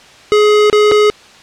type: tone with dropouts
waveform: square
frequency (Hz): 420.6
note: G#4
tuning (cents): +22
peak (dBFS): -7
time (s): 0.32-1.1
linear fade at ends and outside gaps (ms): 0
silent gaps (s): 0.699-0.728 / 0.914-0.919
effects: white hiss -40 dBFS RMS until 1.42 s + low-pass 5000 Hz 12 dB/octave